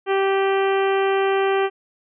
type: harmonic tone with a mistuned harmonic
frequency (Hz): 389.5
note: G4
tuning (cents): -11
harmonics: 1 / 2 / 3 / 4 / 5 / 6 / 7 / 8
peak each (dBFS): -18 / -24 / -28 / -30 / -32 / -34 / -35 / -36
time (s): 0.06-1.7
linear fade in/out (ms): 50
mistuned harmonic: 6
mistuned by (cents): +31
effects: none